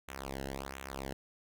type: tone with flanger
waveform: sawtooth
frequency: 67.6 Hz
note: C#2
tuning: 43 cents flat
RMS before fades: -42 dBFS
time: 0.08-1.13 s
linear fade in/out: 5 ms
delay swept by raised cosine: 0.2 to 0.87 ms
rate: 1.4 Hz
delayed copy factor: -0.85
effects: none